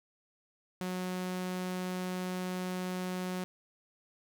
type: tone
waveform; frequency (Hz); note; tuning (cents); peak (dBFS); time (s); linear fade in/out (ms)
sawtooth; 183; F#3; -19; -30; 0.81-3.44; 0
effects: none